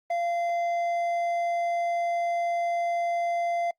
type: tone with hard clipping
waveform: triangle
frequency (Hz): 689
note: F5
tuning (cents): -24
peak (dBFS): -26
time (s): 0.1-3.71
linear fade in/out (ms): 5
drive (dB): 9
effects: noise-tail reverb RT60 0.1 s tail -24 dB re dry + Opus 24 kbps